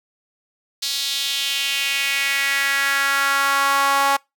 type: tone with high-pass filter sweep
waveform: sawtooth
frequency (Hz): 277.2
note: C#4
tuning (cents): 0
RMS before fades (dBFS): -20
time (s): 0.82-4.17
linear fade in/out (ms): 10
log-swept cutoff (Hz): 4200 to 920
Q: 2.9
effects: noise-tail reverb RT60 0.2 s tail -25 dB re dry